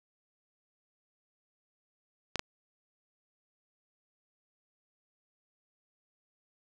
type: clicks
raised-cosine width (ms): 0.2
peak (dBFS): -14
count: 2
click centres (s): 2.357 / 2.394
effects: none